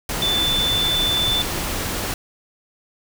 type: tone in noise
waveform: sine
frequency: 3520 Hz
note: A7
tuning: in tune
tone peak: -18 dBFS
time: 0.22-1.42 s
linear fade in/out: 2 ms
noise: pink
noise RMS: -25 dBFS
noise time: 0.09-2.14 s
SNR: +4 dB
effects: none